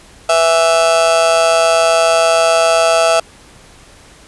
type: tone with amplitude modulation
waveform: 35% pulse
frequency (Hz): 661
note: E5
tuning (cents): +5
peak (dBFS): -4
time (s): 0.29-3.2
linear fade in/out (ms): 5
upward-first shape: sine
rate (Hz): 167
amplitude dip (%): 75
effects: pink hiss -42 dBFS RMS until 4.27 s + resampled to 24000 Hz